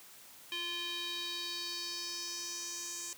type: tone with band-pass filter sweep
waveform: square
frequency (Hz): 346.9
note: F4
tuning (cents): -12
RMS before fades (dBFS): -40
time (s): 0.52-3.13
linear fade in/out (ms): 0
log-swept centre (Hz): 3100 to 7100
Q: 3.7
effects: white hiss -55 dBFS RMS until 3.17 s + high-pass 80 Hz 12 dB/octave